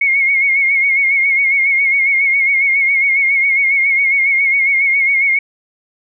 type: tone with vibrato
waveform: sine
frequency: 2179 Hz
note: C#7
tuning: 30 cents flat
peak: -10 dBFS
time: 0.01-5.39 s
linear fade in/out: 5 ms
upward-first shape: sine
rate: 7.3 Hz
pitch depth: 54 cents each way
effects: none